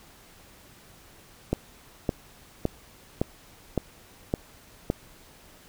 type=click train; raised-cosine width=2 ms; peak=-10 dBFS; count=7; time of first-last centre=1.53-4.901 s; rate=1.78 Hz; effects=pink hiss -53 dBFS RMS until 5.68 s